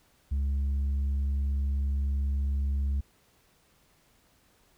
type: tone with tanh clipping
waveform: sine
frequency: 69.3 Hz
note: C#2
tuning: in tune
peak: -26 dBFS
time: 0.31-3.01 s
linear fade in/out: 10 ms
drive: 3 dB
effects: pink hiss -65 dBFS RMS until 4.77 s